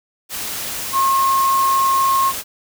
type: tone in noise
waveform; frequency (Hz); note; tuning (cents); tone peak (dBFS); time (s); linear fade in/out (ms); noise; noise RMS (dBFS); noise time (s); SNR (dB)
sine; 1077; C6; +50; -13; 0.92-2.33; 50; white; -26; 0.29-2.44; +10
effects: none